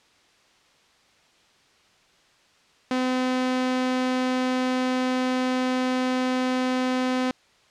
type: tone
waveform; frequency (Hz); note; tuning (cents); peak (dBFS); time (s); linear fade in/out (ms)
sawtooth; 255.2; C4; -43; -18; 2.91-7.31; 2
effects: white hiss -59 dBFS RMS until 7.7 s + low-pass 5000 Hz 12 dB/octave